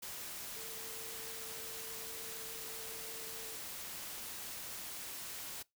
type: tone in noise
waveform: sine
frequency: 448.8 Hz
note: A4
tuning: 34 cents sharp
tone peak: -53 dBFS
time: 0.56-3.56 s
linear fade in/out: 10 ms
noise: white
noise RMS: -45 dBFS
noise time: 0.02-5.63 s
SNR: -11 dB
effects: noise-tail reverb RT60 0.2 s tail -23 dB re dry